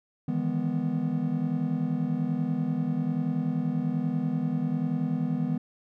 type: chord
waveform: triangle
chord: E major seventh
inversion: third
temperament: just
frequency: 154.51 / 164.81 / 206 / 247.2 Hz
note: D#3 / E3 / G#3 / B3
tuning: -12 / 0 / -14 / +2 cents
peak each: -30 / -28 / -31 / -27 dBFS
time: 0.28-5.58 s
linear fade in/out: 5 ms
effects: tanh soft clip ceiling -13 dBFS